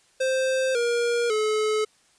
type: tone with pitch steps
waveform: square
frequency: 523.3 / 474.4 / 430 Hz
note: C5 / A#4 / A4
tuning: 0 / +30 / -40 cents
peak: -22 dBFS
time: 0.2-1.85 s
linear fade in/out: 10 ms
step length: 550 ms
effects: white hiss -61 dBFS RMS until 2.18 s + resampled to 22050 Hz